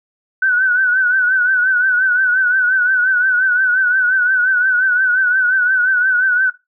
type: tone with vibrato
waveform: sine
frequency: 1500 Hz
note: F#6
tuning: 23 cents sharp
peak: -11 dBFS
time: 0.42-6.5 s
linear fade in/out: 5 ms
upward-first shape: triangle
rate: 5.7 Hz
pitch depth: 81 cents each way
effects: noise-tail reverb RT60 0.2 s tail -17 dB re dry